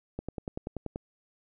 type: click train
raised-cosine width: 2 ms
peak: -21 dBFS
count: 9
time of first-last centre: 0.19-0.959 s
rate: 10.4 Hz
effects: none